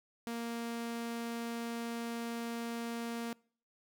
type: tone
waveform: sawtooth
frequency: 233.1 Hz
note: A#3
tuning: in tune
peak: -33 dBFS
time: 0.27-3.33 s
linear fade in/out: 0 ms
effects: noise-tail reverb RT60 0.5 s tail -25 dB re dry